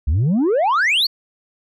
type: exponential sweep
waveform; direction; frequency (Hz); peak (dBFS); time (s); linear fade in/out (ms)
sine; up; 64.5 to 4631; -11; 0.07-1.07; 10
effects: tanh soft clip ceiling -13 dBFS